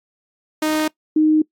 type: tone pair in turn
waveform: sawtooth / sine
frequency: 309.6 / 309.6 Hz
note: D#4 / D#4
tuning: -9 / -9 cents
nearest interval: unison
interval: 0 cents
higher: neither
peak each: -13 / -11 dBFS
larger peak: second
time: 0.62-0.88 / 1.16-1.42 s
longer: neither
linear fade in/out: 5 ms
effects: noise-tail reverb RT60 0.1 s tail -22 dB re dry + AAC 64 kbps